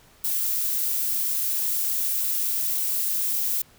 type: noise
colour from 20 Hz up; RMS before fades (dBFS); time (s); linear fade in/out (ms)
violet; -25; 0.24-3.62; 5
effects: pink hiss -55 dBFS RMS until 3.78 s